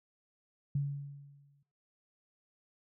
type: tone with exponential decay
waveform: sine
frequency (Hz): 141.7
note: C#3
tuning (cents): +38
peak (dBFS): -27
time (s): 0.75-1.63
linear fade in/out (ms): 5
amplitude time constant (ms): 190
effects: noise-tail reverb RT60 0.5 s tail -22 dB re dry